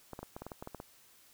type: clicks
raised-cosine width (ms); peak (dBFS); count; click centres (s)
1; -28; 11; 0.133 / 0.191 / 0.23 / 0.365 / 0.42 / 0.466 / 0.518 / 0.625 / 0.674 / 0.747 / 0.801
effects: white hiss -62 dBFS RMS until 1.33 s